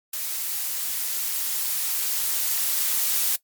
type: noise with level ramp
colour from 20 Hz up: blue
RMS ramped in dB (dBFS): -29 to -22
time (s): 0.13-3.36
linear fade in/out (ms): 5
effects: noise-tail reverb RT60 0.1 s tail -19 dB re dry + MP3 96 kbps